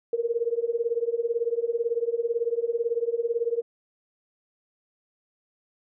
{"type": "tone with tremolo", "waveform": "sine", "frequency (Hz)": 467.5, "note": "A#4", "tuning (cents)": 5, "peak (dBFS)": -19, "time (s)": [0.13, 3.62], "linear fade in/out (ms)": 2, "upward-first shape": "triangle", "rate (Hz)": 18, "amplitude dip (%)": 100, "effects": []}